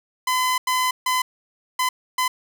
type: tone bursts at uneven times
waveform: sawtooth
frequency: 1016 Hz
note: B5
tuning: 49 cents sharp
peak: -15 dBFS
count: 5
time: 0.27-0.58 / 0.67-0.91 / 1.06-1.22 / 1.79-1.89 / 2.18-2.28 s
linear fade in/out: 5 ms
effects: none